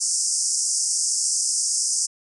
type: band-pass noise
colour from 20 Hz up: white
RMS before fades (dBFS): -23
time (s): 0-2.07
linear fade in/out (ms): 20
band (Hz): 5000 to 9400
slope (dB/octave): 96
effects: none